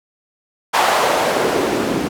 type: noise with band-pass filter sweep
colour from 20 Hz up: white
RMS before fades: -17 dBFS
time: 0.73-2.09 s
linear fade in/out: 20 ms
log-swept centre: 910 to 240 Hz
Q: 1.6
effects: none